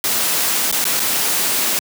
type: noise with dropouts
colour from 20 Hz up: white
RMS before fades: -18 dBFS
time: 0.04-1.79 s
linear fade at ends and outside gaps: 1 ms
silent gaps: 0.714-0.725 / 0.842-0.852 / 0.996-1.001 s
effects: high-pass 150 Hz 12 dB/octave